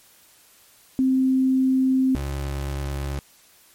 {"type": "tone pair in turn", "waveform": ["sine", "30% pulse"], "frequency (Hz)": [261.6, 69.43], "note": ["C4", "C#2"], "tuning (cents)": [0, 3], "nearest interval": "octave + major seventh", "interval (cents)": 2297, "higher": "first", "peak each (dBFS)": [-16, -23], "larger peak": "first", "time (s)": [[0.99, 2.15], [2.15, 3.19]], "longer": "first", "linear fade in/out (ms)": 0, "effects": ["white hiss -54 dBFS RMS until 3.74 s", "MP3 64 kbps"]}